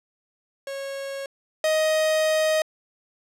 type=tone pair in turn; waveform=45% pulse; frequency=549 / 626.5 Hz; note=C#5 / D#5; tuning=-17 / +12 cents; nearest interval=major second; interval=229 cents; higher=second; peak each=-30 / -19 dBFS; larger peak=second; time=0.67-1.26 / 1.64-2.62 s; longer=second; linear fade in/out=2 ms; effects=low-pass 11000 Hz 12 dB/octave